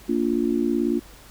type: chord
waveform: sine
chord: Bb major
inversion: none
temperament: just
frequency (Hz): 233.1 / 291.4 / 349.6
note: Bb3 / D4 / F4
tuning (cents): 0 / -13 / +2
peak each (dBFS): -24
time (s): 0.08-1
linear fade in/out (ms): 20
effects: added 50 Hz sine -48 dBFS peak until 1.3 s + pink hiss -48 dBFS RMS until 1.3 s